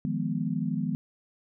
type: chord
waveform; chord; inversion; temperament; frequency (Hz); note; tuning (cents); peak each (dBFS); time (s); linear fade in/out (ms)
sine; F half-diminished seventh; third; equal; 155.56 / 174.61 / 207.7 / 246.9; Eb3 / F3 / Ab3 / Cb4; 0 / 0 / 0 / 0; -32; 0.05-0.95; 0
effects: none